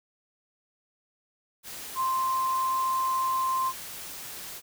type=tone in noise; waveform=sine; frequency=1046.5 Hz; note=C6; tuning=in tune; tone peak=-24 dBFS; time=1.95-3.73 s; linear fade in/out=50 ms; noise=white; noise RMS=-40 dBFS; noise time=1.63-4.62 s; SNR=+13 dB; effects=none